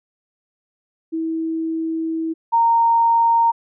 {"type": "tone pair in turn", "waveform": "sine", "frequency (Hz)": [324, 924.7], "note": ["E4", "A#5"], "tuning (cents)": [-30, -14], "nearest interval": "octave + tritone", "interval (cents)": 1816, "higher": "second", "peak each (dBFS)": [-20, -12], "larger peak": "second", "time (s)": [[1.12, 2.34], [2.52, 3.52]], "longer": "first", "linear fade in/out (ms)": 20, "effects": []}